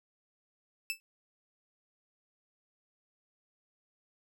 sawtooth tone with exponential decay, 2637 Hz, E7, in tune, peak -25 dBFS, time 0.9-1 s, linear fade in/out 0 ms, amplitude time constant 20 ms, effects none

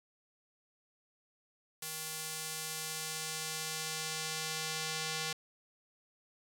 square tone with band-pass filter sweep, 157.8 Hz, D#3, 25 cents sharp, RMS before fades -39 dBFS, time 1.82-5.33 s, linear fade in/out 5 ms, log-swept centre 11000 to 5000 Hz, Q 0.74, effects none

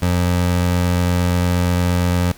25% pulse tone, 88.6 Hz, F2, 25 cents sharp, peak -11 dBFS, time 0.02-2.32 s, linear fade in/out 5 ms, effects pink hiss -43 dBFS RMS until 2.37 s

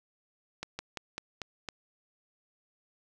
slowing click train, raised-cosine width 0.2 ms, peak -19 dBFS, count 6, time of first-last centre 0.63-1.688 s, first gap 160 ms, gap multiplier 1.14, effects none

